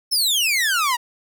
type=exponential sweep; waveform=sawtooth; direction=down; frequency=5410 to 926 Hz; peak=-14 dBFS; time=0.11-0.97 s; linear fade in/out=20 ms; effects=none